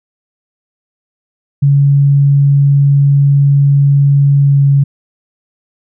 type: tone with pitch glide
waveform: sine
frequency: 140.8 to 139.75 Hz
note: C#3 to C#3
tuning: +27 to +14 cents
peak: -5 dBFS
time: 1.62-4.84 s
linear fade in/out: 10 ms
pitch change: -13 cents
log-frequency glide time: 4.41-4.63 s
effects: none